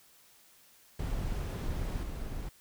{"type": "noise with level steps", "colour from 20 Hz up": "brown", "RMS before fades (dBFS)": [-34, -38], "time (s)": [0.99, 2.49], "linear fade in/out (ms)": 5, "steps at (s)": 2.03, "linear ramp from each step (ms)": 2, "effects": ["white hiss -61 dBFS RMS until 2.6 s"]}